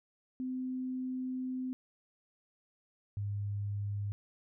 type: tone pair in turn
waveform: sine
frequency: 256.5 / 101.79 Hz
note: C4 / G#2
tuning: -34 / -34 cents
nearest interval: octave + major third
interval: 1600 cents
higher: first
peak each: -34 / -33 dBFS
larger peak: second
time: 0.4-1.73 / 3.17-4.12 s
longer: first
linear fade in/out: 0 ms
effects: none